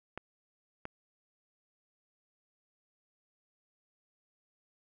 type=clicks; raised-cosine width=0.5 ms; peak=-24 dBFS; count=2; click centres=0.176 / 0.854 s; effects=none